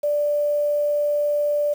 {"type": "tone with quantisation", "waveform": "sine", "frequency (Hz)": 587.3, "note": "D5", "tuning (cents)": 0, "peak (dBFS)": -18, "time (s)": [0.03, 1.74], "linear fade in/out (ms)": 10, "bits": 7, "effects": []}